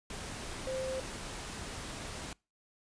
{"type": "tone in noise", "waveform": "sine", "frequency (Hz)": 523.3, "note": "C5", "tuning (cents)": 0, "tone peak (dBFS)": -34, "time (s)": [0.67, 1], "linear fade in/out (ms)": 2, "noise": "pink", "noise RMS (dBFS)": -42, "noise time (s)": [0.1, 2.33], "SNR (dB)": 5, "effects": ["noise-tail reverb RT60 0.3 s tail -26 dB re dry", "resampled to 22050 Hz"]}